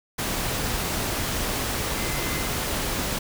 sine tone in noise, 2062 Hz, C7, 26 cents flat, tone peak -36 dBFS, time 1.96-2.48 s, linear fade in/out 10 ms, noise pink, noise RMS -27 dBFS, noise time 0.18-3.19 s, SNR -12 dB, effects none

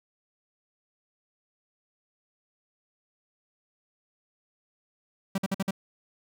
45% pulse tone bursts, 193.7 Hz, G3, 20 cents flat, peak -25 dBFS, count 5, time 5.35-5.709 s, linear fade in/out 5 ms, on 31 ms, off 51 ms, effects none

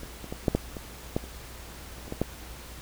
clicks, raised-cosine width 2 ms, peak -26 / -25 / -20 / -8 / -9 / -22 / -12 / -28 / -30 / -28 / -19 / -11 dBFS, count 12, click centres 0.033 / 0.243 / 0.325 / 0.482 / 0.55 / 0.768 / 1.165 / 1.24 / 1.984 / 2.08 / 2.124 / 2.216 s, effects added 60 Hz sine -45 dBFS peak until 2.81 s + pink hiss -45 dBFS RMS until 2.81 s

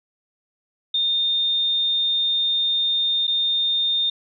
sine tone with dropouts, 3640 Hz, A#7, 42 cents flat, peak -18 dBFS, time 0.94-4.1 s, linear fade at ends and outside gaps 5 ms, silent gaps 3.27-3.277 s, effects none

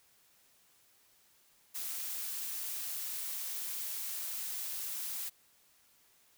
blue noise, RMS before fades -39 dBFS, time 1.74-5.3 s, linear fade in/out 20 ms, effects white hiss -67 dBFS RMS until 6.37 s

